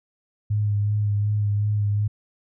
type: tone with vibrato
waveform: sine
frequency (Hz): 103.83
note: G#2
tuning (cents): 0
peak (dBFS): -19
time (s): 0.5-2.08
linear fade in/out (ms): 10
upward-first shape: sine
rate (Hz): 2.7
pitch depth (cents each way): 23
effects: none